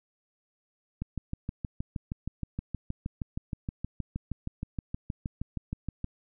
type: click train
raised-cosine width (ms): 5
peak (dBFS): -20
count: 33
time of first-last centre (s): 1.02-6.044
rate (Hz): 6.37
effects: none